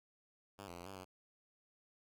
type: tone with pitch steps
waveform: 5% pulse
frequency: 99.9 / 86.8 / 87.4 / 97.5 / 93 Hz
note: G2 / F2 / F2 / G2 / F#2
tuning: +33 / -10 / +2 / -9 / +9 cents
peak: -37 dBFS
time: 0.58-1.05 s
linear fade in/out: 20 ms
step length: 94 ms
effects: none